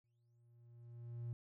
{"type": "tone with exponential growth", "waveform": "triangle", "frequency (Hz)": 118.6, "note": "A#2", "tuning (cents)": 30, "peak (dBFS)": -37, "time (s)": [0.04, 1.33], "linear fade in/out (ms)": 0, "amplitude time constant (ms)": 280, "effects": ["tanh soft clip ceiling -35 dBFS"]}